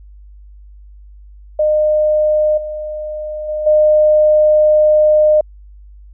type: tone with level steps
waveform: sine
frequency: 610 Hz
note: D#5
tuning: 34 cents flat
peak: -10 / -21 / -17 / -7 dBFS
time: 1.59-5.41 s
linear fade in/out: 5 ms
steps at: 2.57 / 3.48 / 3.66 s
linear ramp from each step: 10 ms
effects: added 50 Hz sine -36 dBFS peak until 6.13 s